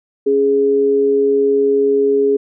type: tone pair together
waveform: sine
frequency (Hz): 276.2 / 415.3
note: C#4 / G#4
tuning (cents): -6 / 0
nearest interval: perfect fifth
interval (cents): 706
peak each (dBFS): -20 / -11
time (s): 0.26-2.37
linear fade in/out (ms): 10
effects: none